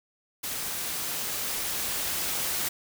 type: noise with level ramp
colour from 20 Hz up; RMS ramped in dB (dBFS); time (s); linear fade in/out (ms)
white; -33 to -29; 0.43-2.69; 10
effects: none